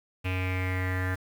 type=tone with low-pass filter sweep; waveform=square; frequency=92.5 Hz; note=F#2; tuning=in tune; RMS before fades=-29 dBFS; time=0.24-1.16 s; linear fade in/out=20 ms; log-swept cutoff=2600 to 1700 Hz; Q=7.1; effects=8-bit